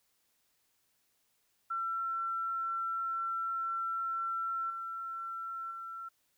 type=tone with level steps; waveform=sine; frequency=1349 Hz; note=E6; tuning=40 cents sharp; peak=-32 / -37 / -40 dBFS; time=1.7-6.09 s; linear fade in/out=10 ms; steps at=4.7 / 5.71 s; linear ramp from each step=2 ms; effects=white hiss -75 dBFS RMS until 6.37 s